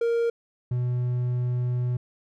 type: tone pair in turn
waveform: triangle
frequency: 466.2 / 123.48 Hz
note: A#4 / B2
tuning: 0 / 0 cents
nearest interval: octave + major seventh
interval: 2300 cents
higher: first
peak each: -19 / -21 dBFS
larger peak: first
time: 0.01-0.3 / 0.71-1.97 s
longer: second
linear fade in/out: 5 ms
effects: none